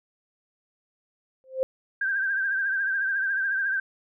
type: tone with exponential growth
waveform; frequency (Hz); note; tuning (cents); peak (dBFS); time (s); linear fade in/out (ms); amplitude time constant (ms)
sine; 523.3; C5; 0; -18; 1.44-1.63; 0; 41
type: tone with vibrato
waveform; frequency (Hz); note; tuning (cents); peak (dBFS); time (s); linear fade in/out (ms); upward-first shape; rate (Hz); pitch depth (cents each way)
sine; 1580; G6; +13; -23; 2.01-3.8; 5; triangle; 14; 67
effects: none